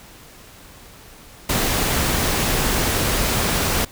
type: noise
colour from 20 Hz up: pink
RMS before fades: -20 dBFS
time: 1.49-3.85 s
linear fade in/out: 5 ms
effects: pink hiss -44 dBFS RMS until 3.91 s